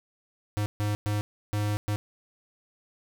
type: tone bursts at uneven times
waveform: square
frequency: 104.3 Hz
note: G#2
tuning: 8 cents sharp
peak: -26 dBFS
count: 5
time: 0.57-0.66 / 0.8-0.95 / 1.06-1.21 / 1.53-1.77 / 1.88-1.96 s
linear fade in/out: 0 ms
effects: none